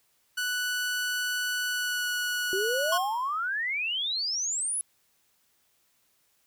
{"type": "tone with pitch glide", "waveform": "sawtooth", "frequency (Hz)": [1482, 1468.4], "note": ["F#6", "F#6"], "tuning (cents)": [2, -14], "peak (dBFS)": -24, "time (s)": [0.37, 2.98], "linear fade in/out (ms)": 10, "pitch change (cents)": -16, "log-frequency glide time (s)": [1.67, 2.11]}
{"type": "exponential sweep", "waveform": "sine", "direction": "up", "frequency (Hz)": [368.6, 10850], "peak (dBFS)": -27, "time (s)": [2.53, 4.81], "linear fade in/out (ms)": 0}
{"type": "tone with exponential decay", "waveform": "square", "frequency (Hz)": 1072, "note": "C6", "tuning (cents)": 42, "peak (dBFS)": -24, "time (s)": [2.92, 3.48], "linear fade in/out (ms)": 5, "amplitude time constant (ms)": 120}
{"effects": ["white hiss -69 dBFS RMS until 6.46 s"]}